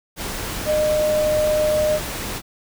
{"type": "tone in noise", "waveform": "sine", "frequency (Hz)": 610, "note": "D#5", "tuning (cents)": -34, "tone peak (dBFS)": -16, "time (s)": [0.65, 2], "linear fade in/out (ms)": 50, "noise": "pink", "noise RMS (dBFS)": -28, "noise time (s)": [0.16, 2.42], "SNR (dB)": 9, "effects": []}